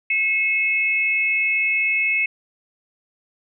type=tone pair together; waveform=sine; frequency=2175 / 2584 Hz; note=C#7 / E7; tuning=-33 / -35 cents; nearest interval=minor third; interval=298 cents; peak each=-20 dBFS; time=0.1-2.26 s; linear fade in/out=5 ms; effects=none